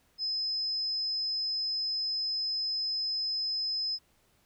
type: tone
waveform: sine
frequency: 5100 Hz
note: D#8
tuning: 42 cents sharp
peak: -29 dBFS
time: 0.18-3.99 s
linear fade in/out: 50 ms
effects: pink hiss -68 dBFS RMS until 4.45 s